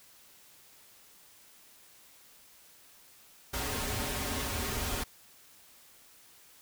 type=noise with comb filter; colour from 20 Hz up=pink; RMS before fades=-34 dBFS; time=3.53-5.04 s; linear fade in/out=10 ms; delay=6 ms; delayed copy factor=-1; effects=white hiss -58 dBFS RMS until 6.61 s